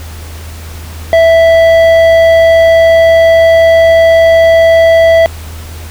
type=tone with tanh clipping; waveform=sine; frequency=659.3 Hz; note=E5; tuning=in tune; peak=-4 dBFS; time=1.13-5.26 s; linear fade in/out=0 ms; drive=10 dB; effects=added 80 Hz sine -23 dBFS peak until 5.9 s + pink hiss -31 dBFS RMS until 5.9 s